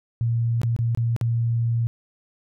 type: tone with dropouts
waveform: sine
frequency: 116.54 Hz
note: A#2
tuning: in tune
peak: -19 dBFS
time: 0.21-1.87 s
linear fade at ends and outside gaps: 0 ms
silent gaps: 0.616-0.633 / 0.764-0.789 / 0.949-0.974 / 1.164-1.212 s
effects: none